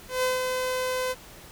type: tone with ADSR envelope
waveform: sawtooth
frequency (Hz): 510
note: C5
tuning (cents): -44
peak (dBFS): -18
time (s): 0.08-1.15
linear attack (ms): 150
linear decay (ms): 160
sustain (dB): -4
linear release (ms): 38
effects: pink hiss -47 dBFS RMS until 1.51 s